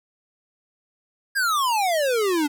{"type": "exponential sweep", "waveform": "square", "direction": "down", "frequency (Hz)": [1661.2, 282.8], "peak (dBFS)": -20, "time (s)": [1.35, 2.48], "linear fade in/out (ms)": 20, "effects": []}